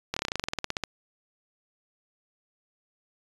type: slowing click train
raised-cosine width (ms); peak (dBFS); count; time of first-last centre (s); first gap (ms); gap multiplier
0.2; -11; 17; 0.14-0.837; 25; 1.07
effects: resampled to 24000 Hz